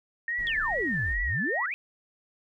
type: tone with vibrato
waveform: sine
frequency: 1840 Hz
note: A#6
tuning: 23 cents flat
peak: -27 dBFS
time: 0.28-1.66 s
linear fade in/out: 2 ms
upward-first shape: triangle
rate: 2.4 Hz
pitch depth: 110 cents each way
type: noise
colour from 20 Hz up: brown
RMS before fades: -44 dBFS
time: 0.38-1.14 s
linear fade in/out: 10 ms
type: exponential two-way sweep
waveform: sine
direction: down then up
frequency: 3520 to 38.38 to 2624 Hz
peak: -29 dBFS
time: 0.47-1.74 s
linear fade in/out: 0 ms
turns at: 1.2 s
effects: none